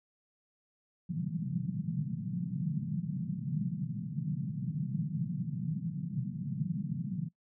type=band-pass noise; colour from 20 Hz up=white; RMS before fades=-35 dBFS; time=1.09-7.29 s; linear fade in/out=10 ms; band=130 to 190 Hz; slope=48 dB/octave; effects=noise-tail reverb RT60 0.1 s tail -21 dB re dry